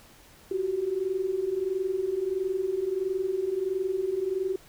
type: tone pair together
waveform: sine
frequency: 362.1 / 383.6 Hz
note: F#4 / G4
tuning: -37 / -37 cents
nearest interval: minor second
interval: 100 cents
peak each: -31 / -27 dBFS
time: 0.51-4.56 s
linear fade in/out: 5 ms
effects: pink hiss -54 dBFS RMS until 4.68 s